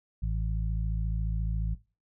harmonic tone, 54.3 Hz, A1, 22 cents flat, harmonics 1 / 2 / 3, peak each -28 / -34 / -38 dBFS, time 0.22-1.75 s, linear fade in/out 10 ms, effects noise-tail reverb RT60 0.3 s tail -18 dB re dry

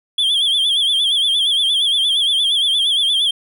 triangle tone with vibrato, 3322 Hz, G#7, in tune, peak -12 dBFS, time 0.18-3.31 s, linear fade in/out 5 ms, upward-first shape sine, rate 8.6 Hz, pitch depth 97 cents each way, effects none

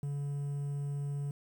triangle tone with quantisation, 142.5 Hz, C#3, 48 cents sharp, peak -31 dBFS, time 0.03-1.31 s, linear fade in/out 2 ms, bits 10, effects none

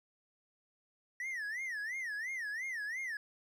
triangle tone with vibrato, 1884 Hz, A#6, 18 cents sharp, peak -35 dBFS, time 1.2-3.17 s, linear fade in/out 2 ms, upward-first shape sine, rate 2.9 Hz, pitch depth 220 cents each way, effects none

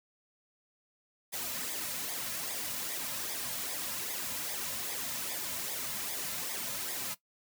white noise with flanger, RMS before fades -37 dBFS, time 1.32-7.15 s, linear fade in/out 20 ms, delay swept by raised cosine 0.69 to 2.69 ms, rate 2.5 Hz, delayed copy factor -0.65, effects noise-tail reverb RT60 0.1 s tail -17 dB re dry

